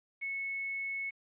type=tone with quantisation; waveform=sine; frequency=2200 Hz; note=C#7; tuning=14 cents flat; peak=-34 dBFS; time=0.21-1.11 s; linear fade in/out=20 ms; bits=9; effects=resampled to 8000 Hz